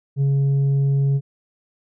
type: tone with tanh clipping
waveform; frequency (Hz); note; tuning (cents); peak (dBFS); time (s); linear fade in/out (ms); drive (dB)
sine; 138.59; C#3; 0; -16; 0.16-1.21; 50; 3
effects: none